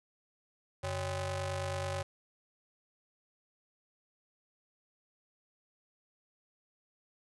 sawtooth ring-modulated tone, 233.1 Hz, A#3, in tune, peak -27 dBFS, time 0.83-2.03 s, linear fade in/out 10 ms, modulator 325 Hz, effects resampled to 24000 Hz

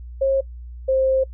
sine tone pair in turn, 540 / 527.7 Hz, C#5 / C5, -45 / +15 cents, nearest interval unison, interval 40 cents, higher first, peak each -15 dBFS, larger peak neither, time 0.21-0.41 / 0.88-1.24 s, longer second, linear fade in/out 10 ms, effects noise-tail reverb RT60 0.1 s tail -24 dB re dry + added 60 Hz sine -33 dBFS peak until 1.33 s

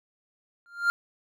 triangle tone with exponential growth, 1396.9 Hz, F6, in tune, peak -15 dBFS, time 0.66-0.9 s, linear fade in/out 0 ms, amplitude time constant 51 ms, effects none

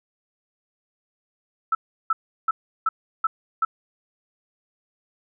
sine tone bursts, 1318.5 Hz, E6, in tune, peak -17 dBFS, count 6, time 1.72-3.65 s, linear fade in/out 5 ms, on 30 ms, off 350 ms, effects none

